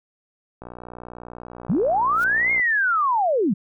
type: click train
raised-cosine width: 1 ms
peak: -23 dBFS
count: 120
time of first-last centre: 0.62-2.597 s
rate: 60.2 Hz
type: linear two-way sweep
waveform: sine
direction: up then down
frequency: 131.8 to 2166 to 162.3 Hz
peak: -17 dBFS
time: 1.69-3.54 s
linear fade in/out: 10 ms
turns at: 2.52 s
type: noise with exponential growth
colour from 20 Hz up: white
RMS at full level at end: -37 dBFS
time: 2.1-2.24 s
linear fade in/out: 2 ms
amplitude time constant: 30 ms
effects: none